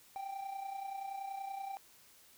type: tone with amplitude modulation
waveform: triangle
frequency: 784 Hz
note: G5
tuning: in tune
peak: -35 dBFS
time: 0.16-1.77 s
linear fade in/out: 0 ms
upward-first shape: sine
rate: 30.5 Hz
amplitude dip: 60%
effects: white hiss -62 dBFS RMS until 2.37 s